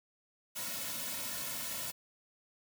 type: noise with comb filter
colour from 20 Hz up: white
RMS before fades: -39 dBFS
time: 0.55-1.92 s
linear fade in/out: 20 ms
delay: 2.5 ms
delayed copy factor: -0.85
effects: none